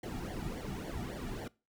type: noise with flanger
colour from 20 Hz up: brown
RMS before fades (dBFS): -40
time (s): 0.03-1.48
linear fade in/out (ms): 5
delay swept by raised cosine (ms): 0.77 to 1.97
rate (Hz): 3.6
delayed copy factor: -0.85
effects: noise-tail reverb RT60 0.3 s tail -22 dB re dry